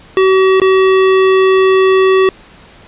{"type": "tone with dropouts", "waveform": "square", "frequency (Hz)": 379.8, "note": "F#4", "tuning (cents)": 45, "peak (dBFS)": -7, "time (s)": [0.17, 2.29], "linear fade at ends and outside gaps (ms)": 1, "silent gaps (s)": [0.6, 0.617], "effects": ["pink hiss -40 dBFS RMS until 2.87 s", "resampled to 8000 Hz"]}